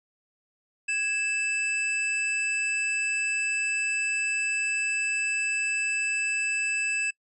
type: tone pair together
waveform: square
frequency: 1661.2 / 2634 Hz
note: G#6 / E7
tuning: 0 / -2 cents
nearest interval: minor sixth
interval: 798 cents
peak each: -36 / -26 dBFS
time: 0.88-7.11 s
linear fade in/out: 10 ms
effects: noise-tail reverb RT60 0.1 s tail -26 dB re dry + resampled to 24000 Hz